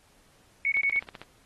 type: tone bursts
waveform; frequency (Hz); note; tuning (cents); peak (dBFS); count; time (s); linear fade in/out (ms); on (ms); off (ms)
sine; 2217; C#7; 0; -22; 4; 0.65-0.993; 2; 70; 21
type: click train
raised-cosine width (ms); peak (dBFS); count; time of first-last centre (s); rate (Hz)
0.3; -25; 8; 0.77-1.216; 15.7
effects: pink hiss -62 dBFS RMS until 1.45 s + AAC 32 kbps